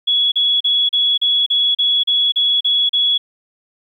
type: tone bursts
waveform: sine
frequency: 3369 Hz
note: G#7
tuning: 24 cents sharp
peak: -12 dBFS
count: 11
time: 0.07-3.18 s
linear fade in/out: 10 ms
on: 250 ms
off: 36 ms
effects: 9-bit